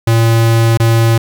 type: tone with dropouts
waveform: square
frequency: 114.4 Hz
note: A#2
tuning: 32 cents flat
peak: -8 dBFS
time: 0.07-1.18 s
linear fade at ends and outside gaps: 5 ms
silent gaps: 0.774-0.799 s
effects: 8-bit